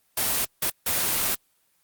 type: noise bursts at uneven times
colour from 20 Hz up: white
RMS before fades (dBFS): -24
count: 3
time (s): 0.17-0.45 / 0.62-0.7 / 0.86-1.35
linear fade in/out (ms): 5
effects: white hiss -67 dBFS RMS until 1.83 s + Opus 24 kbps